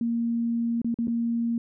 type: tone with dropouts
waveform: sine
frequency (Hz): 233.1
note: A#3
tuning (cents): 0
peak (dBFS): -23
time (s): 0.01-1.58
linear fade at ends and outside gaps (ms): 2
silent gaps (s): 0.817-0.845 / 0.943-0.987 / 1.072-1.08
effects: none